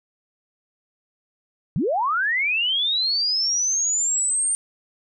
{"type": "linear sweep", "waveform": "sine", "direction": "up", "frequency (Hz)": [119.7, 8870], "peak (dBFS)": -19, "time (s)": [1.76, 4.55], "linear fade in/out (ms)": 0, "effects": []}